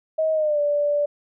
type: tone with pitch glide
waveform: sine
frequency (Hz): 633 to 583.8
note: D#5 to D5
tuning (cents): +30 to -10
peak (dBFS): -18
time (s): 0.18-1.06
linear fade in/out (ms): 10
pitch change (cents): -140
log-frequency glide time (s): 0.33-0.6
effects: none